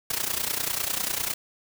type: noise with amplitude modulation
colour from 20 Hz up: white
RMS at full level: -25 dBFS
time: 0.1-1.34 s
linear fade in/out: 5 ms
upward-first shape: sine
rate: 30 Hz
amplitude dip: 80%
effects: none